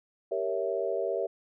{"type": "chord", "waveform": "sine", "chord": "G diminished seventh", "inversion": "none", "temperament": "equal with one note detuned", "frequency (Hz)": [392, 466.2, 556.9, 659.3], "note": ["G4", "Bb4", "Db5", "Fb5"], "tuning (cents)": [0, 0, 8, 0], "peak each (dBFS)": -33, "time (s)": [0.31, 1.27], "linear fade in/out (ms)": 10, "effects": []}